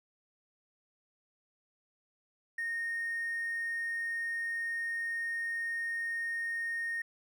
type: tone with hard clipping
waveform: triangle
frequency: 1849 Hz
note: A#6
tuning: 15 cents flat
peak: -33 dBFS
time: 2.58-7.02 s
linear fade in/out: 5 ms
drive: 4 dB
effects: none